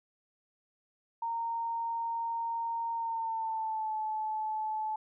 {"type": "tone with pitch glide", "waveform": "sine", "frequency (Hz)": [923, 866.2], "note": ["A#5", "A5"], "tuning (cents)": [-17, -27], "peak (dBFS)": -31, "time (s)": [1.22, 4.96], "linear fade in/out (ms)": 5, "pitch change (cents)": -110, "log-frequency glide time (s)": [2.94, 3.94], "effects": []}